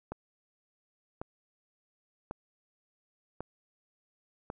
click train, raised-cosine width 1 ms, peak -23 dBFS, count 5, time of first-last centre 0.12-4.501 s, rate 0.913 Hz, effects none

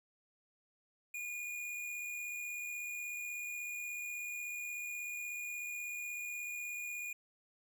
square tone with amplitude modulation, 2439 Hz, D#7, 35 cents flat, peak -39 dBFS, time 1.14-7.13 s, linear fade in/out 5 ms, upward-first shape sine, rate 76.4 Hz, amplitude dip 30%, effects none

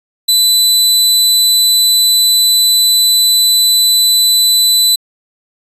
sawtooth tone, 4000 Hz, B7, 21 cents sharp, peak -4 dBFS, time 0.28-4.96 s, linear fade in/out 10 ms, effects resampled to 32000 Hz

